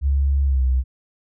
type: tone with pitch glide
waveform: sine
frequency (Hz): 69.3 to 64.29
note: C#2 to C2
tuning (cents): 0 to -30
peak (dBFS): -15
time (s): 0.01-0.84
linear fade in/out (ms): 50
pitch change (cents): -130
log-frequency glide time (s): 0.45-0.63
effects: none